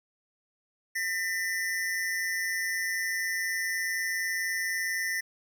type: tone pair together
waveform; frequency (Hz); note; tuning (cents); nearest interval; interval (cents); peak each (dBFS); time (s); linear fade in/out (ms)
square; 1812 / 1992.2; A#6 / B6; -50 / +15; major second; 165; -32 / -32; 0.95-5.21; 10
effects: none